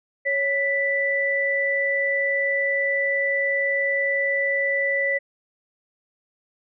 sine tone pair together, 554.4 / 1977.4 Hz, C#5 / B6, 0 / +2 cents, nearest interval octave + minor seventh, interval 2202 cents, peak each -25 / -21 dBFS, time 0.25-5.19 s, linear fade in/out 20 ms, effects none

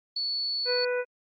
sine tone, 4435 Hz, C#8, in tune, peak -27 dBFS, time 0.16-0.85 s, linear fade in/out 5 ms
harmonic tone, 493.9 Hz, B4, in tune, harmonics 1 / 2 / 3 / 4 / 5, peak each -26 / -40 / -34 / -42 / -39 dBFS, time 0.65-1.05 s, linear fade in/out 50 ms
effects Opus 24 kbps

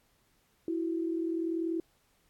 sine tone pair together, 329.6 / 370 Hz, E4 / F#4, 0 / 0 cents, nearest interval major second, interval 200 cents, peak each -30 / -37 dBFS, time 0.68-1.8 s, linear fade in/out 2 ms, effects pink hiss -70 dBFS RMS until 2.29 s + AAC 64 kbps

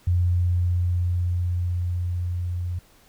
sine tone with level ramp, 88.4 Hz, F2, 22 cents sharp, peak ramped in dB -17 to -25 dBFS, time 0.07-2.79 s, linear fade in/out 5 ms, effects pink hiss -56 dBFS RMS until 3.08 s

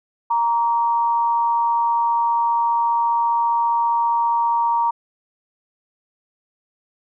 sine tone pair together, 935.1 / 1150 Hz, A#5 / D6, +5 / -37 cents, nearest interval major third, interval 358 cents, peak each -16 / -26 dBFS, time 0.3-4.91 s, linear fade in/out 10 ms, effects none

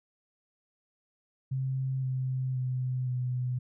sine tone with pitch steps, 132.2 / 129.93 / 127.7 / 125.5 Hz, C3 / C3 / C3 / B2, +18 / -12 / -42 / +28 cents, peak -28 dBFS, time 1.51-3.59 s, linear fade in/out 10 ms, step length 520 ms, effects none

